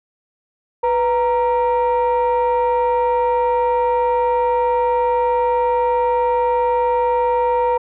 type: tone pair together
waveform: sine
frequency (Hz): 493.9 / 932.3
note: B4 / A#5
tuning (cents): 0 / 0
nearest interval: major seventh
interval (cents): 1100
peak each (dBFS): -15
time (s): 0.83-7.78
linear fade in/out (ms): 10
effects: tanh soft clip ceiling -11 dBFS